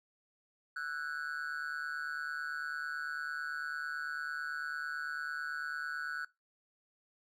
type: tone with amplitude modulation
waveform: triangle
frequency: 1480 Hz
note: F#6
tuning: in tune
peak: -30 dBFS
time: 0.76-6.25 s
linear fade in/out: 5 ms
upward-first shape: sine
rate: 149 Hz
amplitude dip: 95%
effects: noise-tail reverb RT60 0.2 s tail -20 dB re dry + MP3 64 kbps